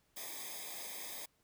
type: noise with comb filter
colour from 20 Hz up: white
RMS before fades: -45 dBFS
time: 0.16-1.26 s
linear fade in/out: 10 ms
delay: 0.7 ms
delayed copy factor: -1
effects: pink hiss -75 dBFS RMS until 1.43 s